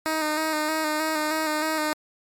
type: tone with vibrato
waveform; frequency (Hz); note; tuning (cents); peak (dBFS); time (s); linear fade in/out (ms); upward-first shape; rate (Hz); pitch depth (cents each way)
10% pulse; 310.3; D#4; -5; -15; 0.06-1.93; 0; square; 3.2; 27
effects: MP3 96 kbps